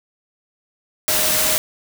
sine tone in noise, 623 Hz, D#5, 2 cents sharp, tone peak -28 dBFS, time 1.08-1.58 s, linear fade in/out 0 ms, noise white, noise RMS -18 dBFS, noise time 1.08-1.58 s, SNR -13 dB, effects none

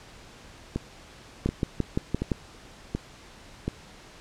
two click trains, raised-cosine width 3 ms, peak -14 / -11 dBFS, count 5 / 6, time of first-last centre 0.76-3.68 / 1.46-2.318 s, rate 1.37 / 5.83 Hz, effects pink hiss -49 dBFS RMS until 4.2 s + low-pass 7000 Hz 12 dB/octave

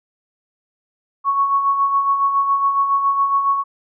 sine tone with tremolo, 1108.7 Hz, C#6, in tune, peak -12 dBFS, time 1.24-3.64 s, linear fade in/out 50 ms, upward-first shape sine, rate 7.2 Hz, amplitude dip 50%, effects none

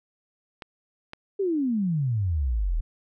clicks, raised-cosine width 0.3 ms, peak -21 dBFS, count 2, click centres 0.622 / 1.134 s
sine exponential sweep, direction down, 410 to 36.71 Hz, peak -22 dBFS, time 1.39-2.81 s, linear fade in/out 10 ms
effects none

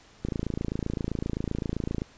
click train, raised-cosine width 3 ms, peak -16 dBFS, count 50, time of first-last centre 0.25-2.019 s, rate 27.7 Hz, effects pink hiss -55 dBFS RMS until 2.17 s + resampled to 16000 Hz

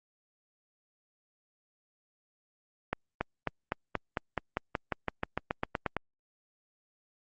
accelerating click train, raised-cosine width 0.5 ms, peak -14 dBFS, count 18, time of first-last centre 2.93-5.967 s, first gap 280 ms, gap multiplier 0.94, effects Opus 48 kbps

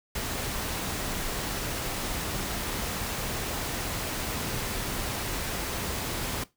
pink noise, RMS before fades -32 dBFS, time 0.15-6.44 s, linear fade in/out 5 ms, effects noise-tail reverb RT60 0.2 s tail -18 dB re dry

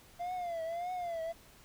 triangle tone with vibrato, 690 Hz, F5, 21 cents flat, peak -33 dBFS, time 0.19-1.33 s, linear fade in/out 20 ms, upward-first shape triangle, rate 1.7 Hz, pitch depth 120 cents each way, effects pink hiss -59 dBFS RMS until 1.64 s

